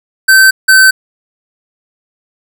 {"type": "tone pair in turn", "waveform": "square", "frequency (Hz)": [1545, 1537.3], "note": ["G6", "G6"], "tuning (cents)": [-26, -34], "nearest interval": "unison", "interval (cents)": 8, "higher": "first", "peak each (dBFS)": -3, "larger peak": "neither", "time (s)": [[0.28, 0.51], [0.68, 0.91]], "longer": "neither", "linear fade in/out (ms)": 10, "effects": []}